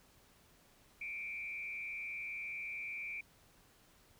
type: tone with frequency modulation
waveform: sine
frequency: 2349 Hz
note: D7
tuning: in tune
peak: -40 dBFS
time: 1.01-3.21 s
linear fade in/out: 5 ms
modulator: 129 Hz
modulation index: 0.78
effects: pink hiss -66 dBFS RMS until 4.19 s